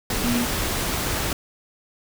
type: tone in noise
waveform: sine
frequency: 240 Hz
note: B3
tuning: 49 cents flat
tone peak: -21 dBFS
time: 0.24-0.44 s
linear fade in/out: 2 ms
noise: pink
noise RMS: -25 dBFS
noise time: 0.1-1.33 s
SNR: +1 dB
effects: none